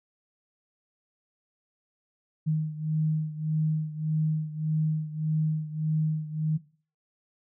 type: beating tone pair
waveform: sine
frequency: 155.2 / 156.9 Hz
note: D#3 / D#3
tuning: -4 / +15 cents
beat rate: 1.7 Hz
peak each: -26 / -30 dBFS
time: 2.46-6.58 s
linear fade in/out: 20 ms
effects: noise-tail reverb RT60 0.4 s tail -18 dB re dry